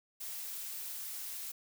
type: noise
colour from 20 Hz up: blue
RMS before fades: -42 dBFS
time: 0.2-1.52 s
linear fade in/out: 10 ms
effects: none